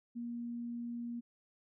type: tone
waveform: sine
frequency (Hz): 237.1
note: A#3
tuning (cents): +30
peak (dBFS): -38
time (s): 0.15-1.21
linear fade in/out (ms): 20
effects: none

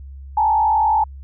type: tone with frequency modulation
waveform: sine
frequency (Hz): 864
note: A5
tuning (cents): -32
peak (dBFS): -13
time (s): 0.37-1.04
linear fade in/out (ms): 5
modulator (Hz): 49.4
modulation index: 0.89
effects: added 68 Hz sine -33 dBFS peak until 1.23 s

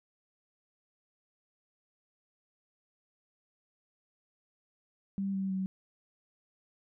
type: tone with pitch steps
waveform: sine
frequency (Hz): 196 / 192.74 / 189.54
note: G3 / G3 / F#3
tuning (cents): 0 / -29 / +42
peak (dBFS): -30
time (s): 5.18-5.66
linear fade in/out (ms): 0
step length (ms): 160
effects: none

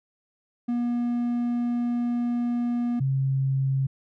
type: tone pair in turn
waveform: triangle / sine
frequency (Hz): 240 / 134.7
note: B3 / C#3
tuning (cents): -49 / -49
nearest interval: minor seventh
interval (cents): 1000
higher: first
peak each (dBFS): -21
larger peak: neither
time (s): 0.68-3 / 3-3.87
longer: first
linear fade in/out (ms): 10
effects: none

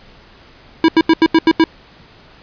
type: tone bursts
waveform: square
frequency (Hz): 324.6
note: E4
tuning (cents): -27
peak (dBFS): -7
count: 7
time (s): 0.84-1.64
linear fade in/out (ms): 2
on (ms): 44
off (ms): 82
effects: pink hiss -44 dBFS RMS until 2.42 s + resampled to 11025 Hz

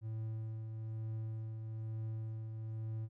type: tone with tremolo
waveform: triangle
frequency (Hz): 110.7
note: A2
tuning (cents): +11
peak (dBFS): -35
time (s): 0.01-3.09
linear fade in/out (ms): 50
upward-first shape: triangle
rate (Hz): 1.1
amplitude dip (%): 40
effects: none

